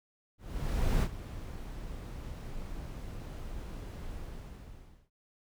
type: noise with ADSR envelope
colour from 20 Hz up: brown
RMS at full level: -26 dBFS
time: 0.38-5.1 s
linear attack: 640 ms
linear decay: 62 ms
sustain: -15 dB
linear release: 940 ms
effects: none